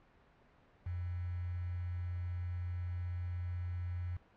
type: tone with quantisation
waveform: sine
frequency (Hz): 88.4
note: F2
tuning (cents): +22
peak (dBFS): -36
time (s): 0.86-4.17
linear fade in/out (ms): 5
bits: 9
effects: pink hiss -65 dBFS RMS until 4.36 s + low-pass 2000 Hz 12 dB/octave